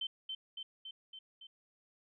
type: tone with echo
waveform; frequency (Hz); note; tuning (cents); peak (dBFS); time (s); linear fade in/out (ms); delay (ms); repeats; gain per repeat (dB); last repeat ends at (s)
sine; 3092; G7; -24; -35; 0.01-0.07; 5; 280; 5; -3; 1.47
effects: none